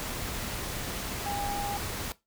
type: tone in noise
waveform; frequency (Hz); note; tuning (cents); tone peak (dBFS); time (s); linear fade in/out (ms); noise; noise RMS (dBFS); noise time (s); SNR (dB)
sine; 811; G#5; -41; -31; 1.26-1.77; 0; pink; -35; 0-2.12; +1
effects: noise-tail reverb RT60 0.2 s tail -18 dB re dry